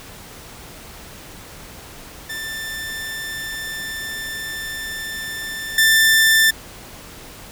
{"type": "tone with level steps", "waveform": "sawtooth", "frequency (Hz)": 1777, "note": "A6", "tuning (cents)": 17, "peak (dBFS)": [-23, -8], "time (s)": [2.29, 6.51], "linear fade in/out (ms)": 10, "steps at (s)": 5.78, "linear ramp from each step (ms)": 2, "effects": ["pink hiss -39 dBFS RMS until 7.51 s"]}